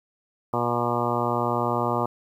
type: harmonic tone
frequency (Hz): 120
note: B2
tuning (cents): -49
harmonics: 1 / 2 / 3 / 4 / 5 / 6 / 7 / 8 / 9 / 10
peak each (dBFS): -31 / -31 / -31 / -31 / -31 / -31 / -31 / -31 / -31 / -31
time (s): 0.53-2.06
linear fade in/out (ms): 5
effects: 9-bit